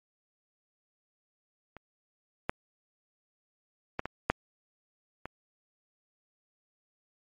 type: clicks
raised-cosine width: 0.5 ms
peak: -30 / -13 / -15 / -18 / -7 / -22 dBFS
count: 6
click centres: 1.767 / 2.495 / 3.994 / 4.056 / 4.3 / 5.256 s
effects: MP3 48 kbps